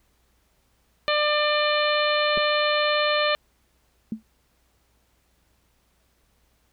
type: harmonic tone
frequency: 597 Hz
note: D5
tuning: 28 cents sharp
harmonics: 1 / 2 / 3 / 4 / 5 / 6 / 7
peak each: -23 / -26 / -28 / -29 / -30 / -31 / -31 dBFS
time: 1.08-3.35 s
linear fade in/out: 0 ms
type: clicks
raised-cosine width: 2 ms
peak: -21 dBFS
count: 2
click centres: 2.373 / 2.378 s
type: tone with exponential decay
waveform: sine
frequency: 220 Hz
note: A3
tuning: in tune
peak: -22 dBFS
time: 4.12-4.23 s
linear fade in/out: 2 ms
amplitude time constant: 22 ms
effects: added 60 Hz sine -67 dBFS peak until 6.72 s + pink hiss -67 dBFS RMS until 6.72 s